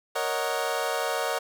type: chord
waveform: 25% pulse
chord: D# minor seventh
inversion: second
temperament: equal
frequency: 466.2 / 554.4 / 622.3 / 740 Hz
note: A#4 / C#5 / D#5 / F#5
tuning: 0 / 0 / 0 / 0 cents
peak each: -28 dBFS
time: 0.15-1.39 s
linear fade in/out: 10 ms
effects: none